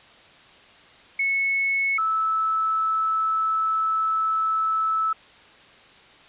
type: tone pair in turn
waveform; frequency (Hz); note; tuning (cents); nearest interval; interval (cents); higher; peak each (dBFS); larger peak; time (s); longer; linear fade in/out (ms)
sine; 2200 / 1308.1; C#7 / E6; -14 / -14; major sixth; 900; first; -20; neither; 1.19-1.98 / 1.98-5.13; second; 5
effects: white hiss -50 dBFS RMS until 6.28 s + resampled to 8000 Hz